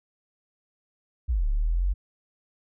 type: exponential two-way sweep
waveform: sine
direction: down then up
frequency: 68.9 to 34.52 to 48.87 Hz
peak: -21 dBFS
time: 1.28-1.94 s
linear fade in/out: 20 ms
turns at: 1.47 s
effects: none